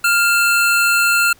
square tone pair together, 1400 / 2677 Hz, F6 / E7, +4 / +26 cents, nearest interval major seventh, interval 1122 cents, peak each -14 / -18 dBFS, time 0.04-1.33 s, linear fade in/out 5 ms, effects pink hiss -50 dBFS RMS until 1.39 s

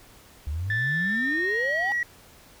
sine exponential sweep, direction up, 69 to 830.6 Hz, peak -26 dBFS, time 0.47-1.92 s, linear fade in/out 0 ms
sine tone with pitch glide, 1760 to 1919.3 Hz, A6 to B6, 0 to -50 cents, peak -22 dBFS, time 0.7-2.03 s, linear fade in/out 2 ms, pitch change +150 cents, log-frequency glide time 1-1.76 s
effects tanh soft clip ceiling -19 dBFS + pink hiss -52 dBFS RMS until 2.6 s

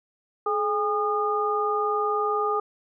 sine tone cluster, 424.4 / 814 / 1222 Hz, G#4 / G#5 / D#6, +38 / -35 / -32 cents, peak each -26 / -29 / -25 dBFS, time 0.46-2.6 s, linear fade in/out 5 ms, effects none

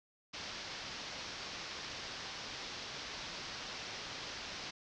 white low-pass noise, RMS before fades -45 dBFS, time 0.33-4.71 s, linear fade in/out 10 ms, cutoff 5700 Hz, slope 48 dB/octave, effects none

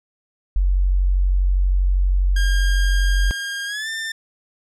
sine tone, 46.25 Hz, F#1, in tune, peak -14 dBFS, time 0.56-3.31 s, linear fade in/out 0 ms
sawtooth tone with pitch glide, 1615 to 1792 Hz, G#6 to A6, -49 to +31 cents, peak -21 dBFS, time 2.36-4.12 s, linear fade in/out 5 ms, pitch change +180 cents, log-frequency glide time 3.66-3.89 s
effects low-pass 9000 Hz 12 dB/octave

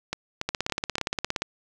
two click trains, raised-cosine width 0.2 ms, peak -11 / -9 dBFS, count 4 / 17, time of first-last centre 0.13-0.982 / 0.49-1.42 s, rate 3.52 / 17.2 Hz, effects none

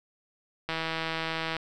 click train, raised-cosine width 0.3 ms, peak -15 dBFS, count 143, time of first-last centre 0.69-1.567 s, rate 162 Hz, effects none

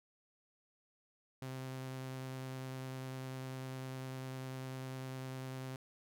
sawtooth tone with vibrato, 130.81 Hz, C3, in tune, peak -38 dBFS, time 1.42-5.76 s, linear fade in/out 2 ms, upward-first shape square, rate 10 Hz, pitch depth 8 cents each way, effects none

